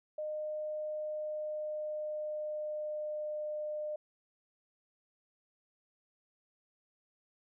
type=tone with pitch glide; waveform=sine; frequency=611 to 604.7 Hz; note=D#5 to D#5; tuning=-32 to -50 cents; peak=-35 dBFS; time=0.18-3.96 s; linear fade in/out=5 ms; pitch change=-18 cents; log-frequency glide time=0.93-3.45 s; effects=none